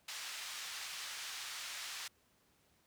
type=band-pass noise; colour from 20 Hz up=white; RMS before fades=-45 dBFS; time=0.08-2.08 s; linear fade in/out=5 ms; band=1200 to 5500 Hz; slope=12 dB/octave; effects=pink hiss -72 dBFS RMS until 2.86 s + high-pass 60 Hz 12 dB/octave

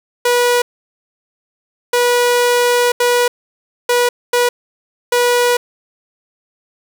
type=tone bursts at uneven times; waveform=sawtooth; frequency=486.4 Hz; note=B4; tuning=26 cents flat; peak=-7 dBFS; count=6; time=0.25-0.62 / 1.93-2.92 / 3-3.28 / 3.89-4.09 / 4.33-4.49 / 5.12-5.57 s; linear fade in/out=5 ms; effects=none

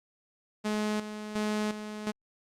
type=tone with tremolo; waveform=sawtooth; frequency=212.1 Hz; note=G#3; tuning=37 cents sharp; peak=-24 dBFS; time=0.64-2.12 s; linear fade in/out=20 ms; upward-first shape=square; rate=1.4 Hz; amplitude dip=65%; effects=low-pass 9000 Hz 12 dB/octave + Opus 48 kbps

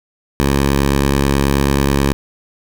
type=tone; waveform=10% pulse; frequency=69.3 Hz; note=C#2; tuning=in tune; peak=-4 dBFS; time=0.4-2.13 s; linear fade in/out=0 ms; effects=none

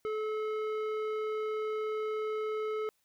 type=tone with low-pass filter; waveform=square; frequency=431.6 Hz; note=A4; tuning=33 cents flat; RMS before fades=-34 dBFS; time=0.05-2.89 s; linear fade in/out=0 ms; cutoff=1800 Hz; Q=0.9; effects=white hiss -75 dBFS RMS until 3.04 s

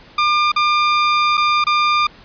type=tone with dropouts; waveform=sawtooth; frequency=1200 Hz; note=D6; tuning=37 cents sharp; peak=-9 dBFS; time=0.18-2.07 s; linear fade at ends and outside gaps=5 ms; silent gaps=0.519-0.561 / 1.372-1.376 / 1.641-1.667 s; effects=pink hiss -44 dBFS RMS until 2.24 s + resampled to 11025 Hz

